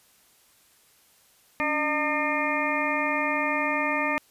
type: harmonic tone with a mistuned harmonic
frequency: 302.7 Hz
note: D#4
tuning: 48 cents flat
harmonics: 1 / 2 / 3 / 4 / 6 / 7 / 8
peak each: -31 / -31 / -31 / -31 / -31 / -31 / -31 dBFS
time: 1.6-4.18 s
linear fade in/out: 0 ms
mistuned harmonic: 1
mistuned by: -110 cents
effects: white hiss -60 dBFS RMS until 4.3 s + resampled to 32000 Hz